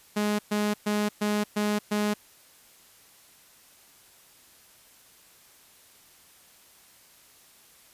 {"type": "tone bursts", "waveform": "sawtooth", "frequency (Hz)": 208.8, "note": "G#3", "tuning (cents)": 10, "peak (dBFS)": -20, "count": 6, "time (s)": [0.16, 2.14], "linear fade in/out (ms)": 10, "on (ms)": 230, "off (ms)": 120, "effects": ["white hiss -56 dBFS RMS until 7.93 s", "resampled to 32000 Hz"]}